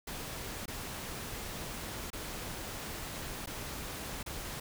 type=noise with dropouts; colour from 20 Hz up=pink; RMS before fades=-41 dBFS; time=0.07-4.6 s; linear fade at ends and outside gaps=5 ms; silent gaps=0.658-0.679 / 2.103-2.13 / 3.461-3.471 / 4.23-4.261 s; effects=none